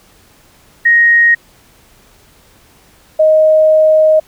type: tone pair in turn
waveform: sine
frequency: 1873 / 625 Hz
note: A#6 / D#5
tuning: +8 / +8 cents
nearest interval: octave + perfect fifth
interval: 1900 cents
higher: first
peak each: -5 dBFS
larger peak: neither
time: 0.85-1.35 / 3.19-4.2 s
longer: second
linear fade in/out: 10 ms
effects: pink hiss -47 dBFS RMS until 4.27 s